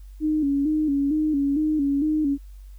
sine tone with vibrato, 293.7 Hz, D4, in tune, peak -19 dBFS, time 0.2-2.38 s, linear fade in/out 50 ms, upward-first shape square, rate 2.2 Hz, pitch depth 81 cents each way, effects added 48 Hz sine -39 dBFS peak until 2.78 s + white hiss -63 dBFS RMS until 2.78 s

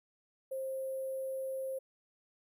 sine tone with sample-and-hold, 530 Hz, C5, 22 cents sharp, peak -35 dBFS, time 0.51-1.79 s, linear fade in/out 10 ms, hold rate 11025 Hz, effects none

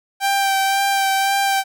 sawtooth tone with vibrato, 784 Hz, G5, in tune, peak -12 dBFS, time 0.2-1.64 s, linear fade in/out 50 ms, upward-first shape sine, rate 1.9 Hz, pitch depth 17 cents each way, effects none

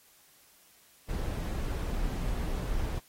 brown noise, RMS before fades -32 dBFS, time 1.08-3 s, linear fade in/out 20 ms, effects white hiss -61 dBFS RMS until 3.08 s + AAC 48 kbps

